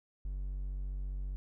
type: tone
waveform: triangle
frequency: 47.41 Hz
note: F#1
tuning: 43 cents sharp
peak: -33 dBFS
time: 0.25-1.36 s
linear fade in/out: 0 ms
effects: none